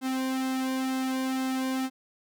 sawtooth tone with flanger, 261.6 Hz, C4, in tune, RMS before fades -29 dBFS, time 0.01-1.9 s, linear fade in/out 50 ms, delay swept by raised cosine 1.7 to 2.31 ms, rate 2.1 Hz, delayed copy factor -0.8, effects none

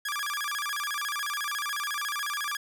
sawtooth tone with vibrato, 1396.9 Hz, F6, in tune, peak -26 dBFS, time 0.05-2.57 s, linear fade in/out 5 ms, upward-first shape square, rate 14 Hz, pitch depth 300 cents each way, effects none

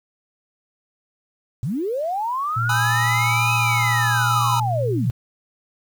sine linear two-way sweep, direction up then down, 103.83 to 2550 to 103.83 Hz, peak -21 dBFS, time 1.63-5.1 s, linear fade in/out 0 ms, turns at 3.54 s
sine tone with pitch glide, 116.54 to 119.2 Hz, A#2 to A#2, 0 to +39 cents, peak -21 dBFS, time 2.56-5.11 s, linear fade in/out 10 ms, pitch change +39 cents, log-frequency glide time 3.73-4.74 s
square chord, E major seventh, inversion first, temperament equal, 830.6 / 987.8 / 1244.5 / 1318.5 Hz, G#5 / B5 / D#6 / E6, 0 / 0 / 0 / 0 cents, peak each -27 dBFS, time 2.69-4.6 s, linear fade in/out 5 ms
effects 8-bit

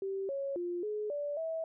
sine tone with pitch steps, 388.6 / 552 / 350.7 / 422.6 / 581 / 649 Hz, G4 / C#5 / F4 / G#4 / D5 / E5, -15 / -7 / +7 / +30 / -19 / -27 cents, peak -33 dBFS, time 0.02-1.64 s, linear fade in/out 2 ms, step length 270 ms, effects none

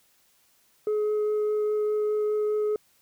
sine tone with vibrato, 423.4 Hz, G#4, 33 cents sharp, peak -20 dBFS, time 0.87-2.76 s, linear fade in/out 2 ms, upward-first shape triangle, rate 4.9 Hz, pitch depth 8 cents each way, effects tanh soft clip ceiling -22 dBFS + white hiss -64 dBFS RMS until 3.01 s

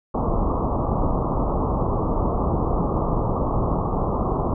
pink low-pass noise, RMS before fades -22 dBFS, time 0.14-4.54 s, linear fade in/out 5 ms, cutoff 1200 Hz, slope 96 dB/octave, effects none

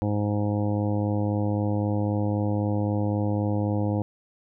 harmonic tone, 103.83 Hz, G#2, in tune, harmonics 1 / 2 / 3 / 4 / 5 / 6 / 7 / 8 / 9, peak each -25 / -29 / -29 / -40 / -32 / -43 / -39 / -39 / -44 dBFS, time 0.02-4.02 s, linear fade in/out 0 ms, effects none

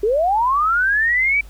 sine linear sweep, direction up, 391.7 to 2327 Hz, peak -14 dBFS, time 0.03-1.41 s, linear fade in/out 5 ms, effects added 50 Hz sine -37 dBFS peak until 1.49 s + pink hiss -50 dBFS RMS until 1.49 s

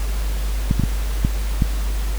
clicks, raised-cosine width 5 ms, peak -4 dBFS, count 5, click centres 0.711 / 0.797 / 0.837 / 1.249 / 1.622 s, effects added 50 Hz sine -19 dBFS peak until 2.18 s + pink hiss -34 dBFS RMS until 2.18 s

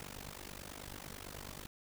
pink noise with amplitude modulation, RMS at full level -44 dBFS, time 0-1.67 s, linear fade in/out 0 ms, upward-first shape sine, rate 49.1 Hz, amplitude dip 95%, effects none

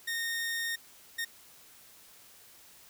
sawtooth tone bursts at uneven times, 1844 Hz, A#6, 19 cents flat, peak -28 dBFS, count 2, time 0.07-0.76 / 1.18-1.25 s, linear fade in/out 10 ms, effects white hiss -56 dBFS RMS until 2.89 s

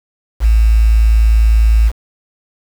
sine tone with quantisation, 55 Hz, A1, in tune, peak -6 dBFS, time 0.4-1.92 s, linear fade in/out 50 ms, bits 5, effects none

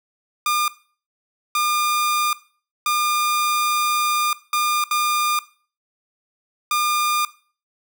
sawtooth tone bursts at uneven times, 1207 Hz, D6, 47 cents sharp, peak -14 dBFS, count 6, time 0.46-0.68 / 1.55-2.33 / 2.86-4.33 / 4.53-4.84 / 4.91-5.39 / 6.71-7.25 s, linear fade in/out 2 ms, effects noise-tail reverb RT60 0.4 s tail -18 dB re dry

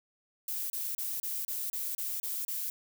violet noise bursts, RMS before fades -35 dBFS, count 9, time 0.48-2.7 s, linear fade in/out 2 ms, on 220 ms, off 30 ms, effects none

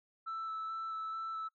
sine tone with vibrato, 1318.5 Hz, E6, in tune, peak -35 dBFS, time 0.26-1.49 s, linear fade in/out 20 ms, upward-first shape square, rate 2.3 Hz, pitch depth 9 cents each way, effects noise-tail reverb RT60 0.1 s tail -24 dB re dry + tanh soft clip ceiling -35 dBFS

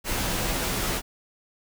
pink noise with comb filter, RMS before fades -27 dBFS, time 0.04-1.02 s, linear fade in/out 50 ms, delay 13 ms, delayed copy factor -0.5, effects none

